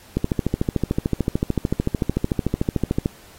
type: click train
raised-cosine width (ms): 3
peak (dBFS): -6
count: 40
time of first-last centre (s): 0.17-3.059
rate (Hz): 13.5
effects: pink hiss -48 dBFS RMS until 3.38 s + AAC 48 kbps